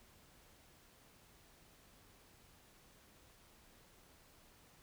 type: silence
effects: pink hiss -65 dBFS RMS until 4.82 s